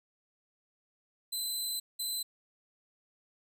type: tone bursts at uneven times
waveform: 20% pulse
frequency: 4038 Hz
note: B7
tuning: 38 cents sharp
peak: -27 dBFS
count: 2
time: 1.32-1.8 / 1.99-2.23 s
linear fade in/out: 10 ms
effects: none